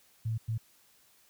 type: tone bursts at uneven times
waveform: sine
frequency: 112 Hz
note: A2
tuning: 31 cents sharp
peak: -29 dBFS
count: 2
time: 0.25-0.38 / 0.48-0.58 s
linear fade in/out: 10 ms
effects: white hiss -64 dBFS RMS until 1.29 s